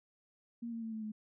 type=tone with pitch steps; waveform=sine; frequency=234.3 / 229.2 / 224.2 / 219.4 / 214.6 Hz; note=A#3 / A#3 / A3 / A3 / A3; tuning=+9 / -29 / +33 / -5 / -43 cents; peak=-38 dBFS; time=0.62-1.12 s; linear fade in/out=10 ms; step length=100 ms; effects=none